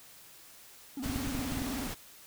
triangle tone with vibrato, 261.6 Hz, C4, in tune, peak -33 dBFS, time 0.97-1.87 s, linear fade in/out 2 ms, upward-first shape square, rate 19 Hz, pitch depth 120 cents each way
pink noise, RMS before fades -39 dBFS, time 1.02-1.95 s, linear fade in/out 20 ms
clicks, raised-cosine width 5 ms, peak -25 dBFS, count 9, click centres 1.06 / 1.099 / 1.16 / 1.273 / 1.35 / 1.393 / 1.521 / 1.573 / 1.619 s
effects white hiss -54 dBFS RMS until 2.26 s

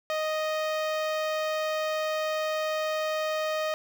sawtooth tone with notch filter, 622.3 Hz, D#5, in tune, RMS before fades -29 dBFS, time 0.1-3.74 s, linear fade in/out 0 ms, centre 10000 Hz, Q 0.5, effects none

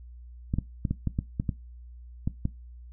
clicks, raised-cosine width 5 ms, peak -14 dBFS, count 10, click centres 0.539 / 0.586 / 0.852 / 0.91 / 1.073 / 1.189 / 1.399 / 1.492 / 2.275 / 2.454 s, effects noise-tail reverb RT60 0.2 s tail -19 dB re dry + added 60 Hz sine -43 dBFS peak until 2.92 s

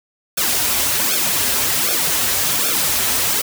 white noise with flanger, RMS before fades -18 dBFS, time 0.37-3.42 s, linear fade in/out 10 ms, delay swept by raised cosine 1 to 6.6 ms, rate 1.3 Hz, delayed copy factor -1, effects none

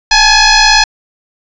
sine tone with frequency modulation, 1661.2 Hz, G#6, in tune, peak -4 dBFS, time 0.11-0.84 s, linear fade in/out 5 ms, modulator 845 Hz, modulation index 4.6, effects resampled to 16000 Hz + 7-bit

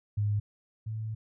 sine tone pair in turn, 103.83 / 109.81 Hz, G#2 / A2, 0 / -3 cents, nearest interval minor second, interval 97 cents, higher second, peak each -25 / -32 dBFS, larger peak first, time 0.17-0.4 / 0.86-1.15 s, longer second, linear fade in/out 10 ms, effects none

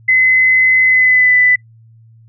sine tone with pitch glide, 2037 to 1993.9 Hz, C7 to B6, -47 to +16 cents, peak -7 dBFS, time 0.08-1.56 s, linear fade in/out 10 ms, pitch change -37 cents, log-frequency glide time 0.85-1.36 s, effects noise-tail reverb RT60 0.1 s tail -23 dB re dry + added 113 Hz sine -41 dBFS peak until 2.28 s

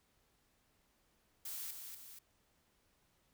blue noise with echo, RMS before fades -44 dBFS, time 1.45-1.71 s, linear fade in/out 5 ms, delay 240 ms, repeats 2, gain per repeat -5 dB, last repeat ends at 2.19 s, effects pink hiss -75 dBFS RMS until 3.33 s

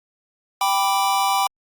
square chord, G major, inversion none, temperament equal, 784 / 987.8 / 1174.7 Hz, G5 / B5 / D6, 0 / 0 / 0 cents, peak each -21 / -23 / -25 dBFS, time 0.61-1.47 s, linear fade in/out 2 ms, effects Opus 48 kbps

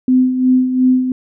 sine tone with tremolo, 255.6 Hz, C4, 40 cents flat, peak -7 dBFS, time 0.08-1.12 s, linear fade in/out 2 ms, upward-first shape sine, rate 2.8 Hz, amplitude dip 60%, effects none

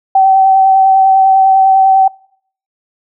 sine tone with vibrato, 769 Hz, G5, 33 cents flat, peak -4 dBFS, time 0.15-2.08 s, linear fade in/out 5 ms, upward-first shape triangle, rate 10 Hz, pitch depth 19 cents each way, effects noise-tail reverb RT60 0.6 s tail -25 dB re dry

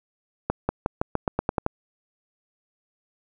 accelerating click train, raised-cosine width 1 ms, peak -8 dBFS, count 10, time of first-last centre 0.5-1.664 s, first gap 190 ms, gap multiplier 0.9, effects none

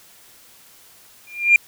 sine tone with exponential growth, 2397 Hz, D7, 35 cents sharp, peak -4 dBFS, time 1.27-1.56 s, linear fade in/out 2 ms, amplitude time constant 63 ms, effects tanh soft clip ceiling -4 dBFS + white hiss -49 dBFS RMS until 1.67 s

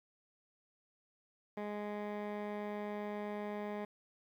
15% pulse tone with low-pass filter, 207.7 Hz, G#3, in tune, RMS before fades -41 dBFS, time 1.57-3.85 s, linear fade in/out 5 ms, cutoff 1800 Hz, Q 0.89, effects 11-bit

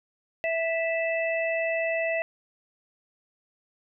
harmonic tone, 658 Hz, E5, 3 cents flat, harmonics 1 / 3 / 4, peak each -26 / -31 / -32 dBFS, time 0.44-2.22 s, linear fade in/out 0 ms, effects none

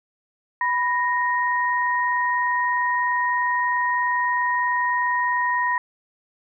sine tone pair together, 987.8 / 1864.7 Hz, B5 / A#6, 0 / 0 cents, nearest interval major seventh, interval 1100 cents, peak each -21 / -23 dBFS, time 0.61-5.78 s, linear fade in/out 2 ms, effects none

